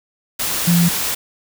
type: tone in noise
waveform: sine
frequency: 171.9 Hz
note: F3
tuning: 27 cents flat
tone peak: -11 dBFS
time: 0.67-0.89 s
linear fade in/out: 10 ms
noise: white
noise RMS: -21 dBFS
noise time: 0.39-1.15 s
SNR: +7 dB
effects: none